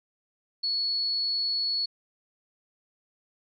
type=tone; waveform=sine; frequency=4391 Hz; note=C#8; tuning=17 cents flat; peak=-25 dBFS; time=0.63-1.86 s; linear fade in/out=10 ms; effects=none

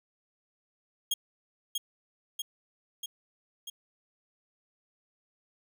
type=tone with echo; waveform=sawtooth; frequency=3264 Hz; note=G#7; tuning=31 cents flat; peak=-23 dBFS; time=1.11-1.14 s; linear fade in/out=5 ms; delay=640 ms; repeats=4; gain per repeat=-3 dB; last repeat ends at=3.7 s; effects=none

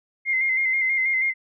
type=tone with vibrato; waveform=sine; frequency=2093 Hz; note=C7; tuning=in tune; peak=-19 dBFS; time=0.25-1.34 s; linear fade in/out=50 ms; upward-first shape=square; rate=6.2 Hz; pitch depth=30 cents each way; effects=none

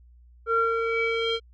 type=tone with low-pass filter sweep; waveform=square; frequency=456.8 Hz; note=A#4; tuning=35 cents flat; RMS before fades=-25 dBFS; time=0.46-1.4 s; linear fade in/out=50 ms; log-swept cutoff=1200 to 3600 Hz; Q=5.7; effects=added 60 Hz sine -50 dBFS peak until 1.53 s

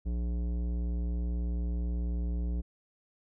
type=tone with tanh clipping; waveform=triangle; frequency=59.2 Hz; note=A#1; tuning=27 cents sharp; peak=-31 dBFS; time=0.05-2.62 s; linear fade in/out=20 ms; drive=18 dB; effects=none

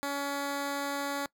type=tone; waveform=10% pulse; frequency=282 Hz; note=C#4; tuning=30 cents sharp; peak=-23 dBFS; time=0.03-1.26 s; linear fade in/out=0 ms; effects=noise-tail reverb RT60 0.1 s tail -22 dB re dry

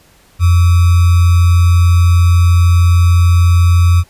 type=tone with sample-and-hold; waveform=sine; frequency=86.8 Hz; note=F2; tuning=10 cents flat; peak=-5 dBFS; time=0.39-4.04 s; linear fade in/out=50 ms; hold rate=1225 Hz; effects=pink hiss -48 dBFS RMS until 4.09 s + resampled to 32000 Hz

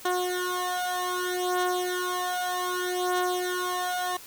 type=beating tone pair; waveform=15% pulse; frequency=361.2 / 361.84 Hz; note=F#4 / F#4; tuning=-42 / -39 cents; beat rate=0.64 Hz; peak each=-23 dBFS; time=0.05-4.17 s; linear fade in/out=5 ms; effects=white hiss -46 dBFS RMS until 4.26 s

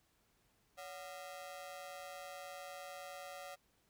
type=ring-modulated tone; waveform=sawtooth; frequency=650 Hz; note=E5; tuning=24 cents flat; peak=-40 dBFS; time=0.77-3.56 s; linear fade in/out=20 ms; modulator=84.6 Hz; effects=pink hiss -75 dBFS RMS until 3.89 s

